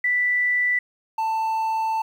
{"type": "tone pair in turn", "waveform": ["sine", "triangle"], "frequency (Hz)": [1975.5, 887.1], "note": ["B6", "A5"], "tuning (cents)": [0, 14], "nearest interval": "octave + major second", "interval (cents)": 1386, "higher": "first", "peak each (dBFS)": [-18, -19], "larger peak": "first", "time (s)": [[0.04, 0.79], [1.18, 2.02]], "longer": "second", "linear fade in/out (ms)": 5, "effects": ["9-bit"]}